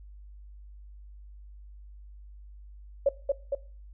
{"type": "tone with echo", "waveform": "sine", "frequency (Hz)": 556, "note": "C#5", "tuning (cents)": 5, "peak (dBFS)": -18, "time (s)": [3.06, 3.09], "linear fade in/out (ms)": 5, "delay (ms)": 230, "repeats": 2, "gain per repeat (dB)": -3, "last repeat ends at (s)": 3.55, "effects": ["noise-tail reverb RT60 0.4 s tail -20 dB re dry", "added 50 Hz sine -45 dBFS peak until 3.93 s"]}